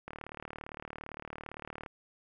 click train, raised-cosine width 0.5 ms, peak -26 dBFS, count 68, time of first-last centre 0.08-1.862 s, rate 37.6 Hz, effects none

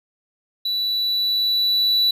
triangle tone with level ramp, 3951 Hz, B7, in tune, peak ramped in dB -19 to -13 dBFS, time 0.65-2.11 s, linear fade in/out 5 ms, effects none

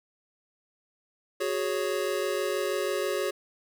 square chord, F# suspended second, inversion none, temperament just, 370 / 416.2 / 555 Hz, F#4 / G#4 / C#5, 0 / +4 / +2 cents, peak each -32 dBFS, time 1.4-3.31 s, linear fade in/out 10 ms, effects none

